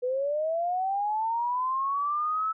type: linear sweep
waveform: sine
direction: up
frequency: 488.5 to 1314 Hz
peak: -25 dBFS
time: 0.02-2.53 s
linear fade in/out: 20 ms
effects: none